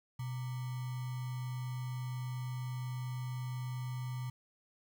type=tone with sample-and-hold; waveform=sine; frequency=125.7 Hz; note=B2; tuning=31 cents sharp; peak=-36 dBFS; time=0.19-4.3 s; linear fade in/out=5 ms; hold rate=1050 Hz; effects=none